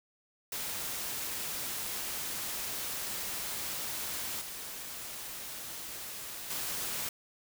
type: noise with level steps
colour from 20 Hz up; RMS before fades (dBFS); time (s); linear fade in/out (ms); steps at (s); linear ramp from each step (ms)
white; -37 / -42 / -36; 0.52-7.09; 2; 4.41 / 6.5; 5
effects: none